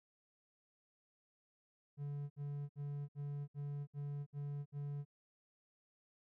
triangle tone bursts, 143.7 Hz, D3, 37 cents flat, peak -38 dBFS, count 8, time 1.97-5.051 s, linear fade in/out 50 ms, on 330 ms, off 63 ms, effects none

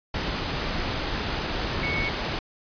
sine tone in noise, 2217 Hz, C#7, in tune, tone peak -27 dBFS, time 1.83-2.09 s, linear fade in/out 2 ms, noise pink, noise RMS -28 dBFS, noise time 0.14-2.39 s, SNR -2 dB, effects resampled to 11025 Hz

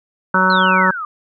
harmonic tone, 186.7 Hz, F#3, 16 cents sharp, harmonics 1 / 2 / 3 / 5 / 6 / 7 / 8, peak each -19 / -26 / -23 / -18 / -22 / -17 / -15 dBFS, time 0.34-0.91 s, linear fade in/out 5 ms
sine exponential sweep, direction down, 4280 to 1174.7 Hz, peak -22 dBFS, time 0.5-1.05 s, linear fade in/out 2 ms
effects none

